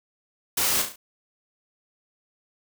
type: noise with echo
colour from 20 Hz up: white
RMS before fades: -24 dBFS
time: 0.57-0.82 s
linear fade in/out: 5 ms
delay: 35 ms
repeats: 4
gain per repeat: -6 dB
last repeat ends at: 0.96 s
effects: none